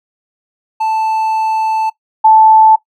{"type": "tone pair in turn", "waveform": ["triangle", "sine"], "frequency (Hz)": [880, 876.3], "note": ["A5", "A5"], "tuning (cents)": [0, -7], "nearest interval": "unison", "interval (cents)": 7, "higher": "first", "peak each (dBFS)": [-10, -3], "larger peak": "second", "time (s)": [[0.8, 1.9], [2.24, 2.76]], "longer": "first", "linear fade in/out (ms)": 10, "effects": ["noise-tail reverb RT60 0.1 s tail -18 dB re dry"]}